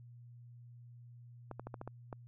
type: clicks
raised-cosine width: 1 ms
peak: -29 dBFS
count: 7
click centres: 1.513 / 1.596 / 1.67 / 1.742 / 1.814 / 1.876 / 2.128 s
effects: added 120 Hz sine -52 dBFS peak until 2.27 s